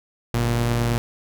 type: tone pair together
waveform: sawtooth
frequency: 49.27 / 118.5 Hz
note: G1 / A#2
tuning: +10 / +29 cents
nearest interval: octave + minor third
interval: 1519 cents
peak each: -23 / -16 dBFS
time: 0.34-0.98 s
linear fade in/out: 0 ms
effects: none